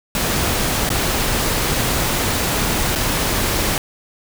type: noise with dropouts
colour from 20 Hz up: pink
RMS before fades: -19 dBFS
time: 0.15-3.78 s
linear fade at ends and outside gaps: 1 ms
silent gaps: 0.891-0.902 / 2.953-2.958 s
effects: none